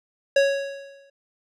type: tone with exponential decay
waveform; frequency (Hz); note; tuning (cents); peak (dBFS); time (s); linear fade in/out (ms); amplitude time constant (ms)
square; 554.4; C#5; 0; -14; 0.36-1.1; 5; 160
effects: low-pass 5000 Hz 12 dB/octave